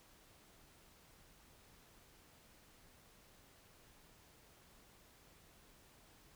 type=silence; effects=pink hiss -65 dBFS RMS until 6.35 s